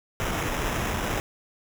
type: noise with sample-and-hold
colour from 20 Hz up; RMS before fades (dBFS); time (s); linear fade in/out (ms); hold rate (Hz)
pink; -28; 0.2-1.2; 0; 4410
effects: none